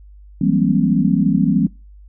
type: tone cluster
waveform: sine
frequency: 165.1 / 188.4 / 202.2 / 235.1 / 269.2 Hz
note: E3 / F#3 / G#3 / A#3 / C4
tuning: +3 / +32 / -46 / +15 / +49 cents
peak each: -19 dBFS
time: 0.41-1.67 s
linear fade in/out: 5 ms
effects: noise-tail reverb RT60 0.3 s tail -25 dB re dry + added 50 Hz sine -39 dBFS peak until 2.08 s